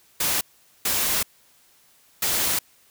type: noise bursts at uneven times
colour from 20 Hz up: white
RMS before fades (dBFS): -23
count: 3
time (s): 0.2-0.41 / 0.85-1.23 / 2.22-2.59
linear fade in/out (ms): 5
effects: white hiss -58 dBFS RMS until 2.9 s